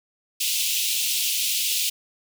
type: high-pass noise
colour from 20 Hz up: pink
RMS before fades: -24 dBFS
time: 0.4-1.9 s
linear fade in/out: 10 ms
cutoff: 2600 Hz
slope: 48 dB/octave
effects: none